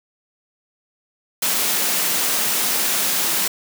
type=high-pass noise; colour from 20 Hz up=white; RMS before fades=-20 dBFS; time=1.42-3.48 s; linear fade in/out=5 ms; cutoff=150 Hz; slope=96 dB/octave; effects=none